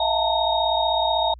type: tone cluster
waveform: sine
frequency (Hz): 642 / 695 / 878 / 914 / 3729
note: E5 / F5 / A5 / A#5 / A#7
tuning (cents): -46 / -9 / -4 / -34 / 0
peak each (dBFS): -25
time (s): 0-1.34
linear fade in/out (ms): 5
effects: added 60 Hz sine -40 dBFS peak until 1.39 s